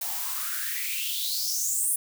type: noise with high-pass filter sweep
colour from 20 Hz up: blue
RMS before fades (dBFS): -29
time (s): 0.01-1.96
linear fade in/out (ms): 5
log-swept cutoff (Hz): 690 to 10000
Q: 6.6
effects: none